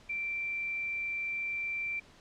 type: tone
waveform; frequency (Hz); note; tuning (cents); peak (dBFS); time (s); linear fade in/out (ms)
sine; 2349; D7; 0; -32; 0.09-2; 10
effects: pink hiss -58 dBFS RMS until 2.2 s + low-pass 6000 Hz 12 dB/octave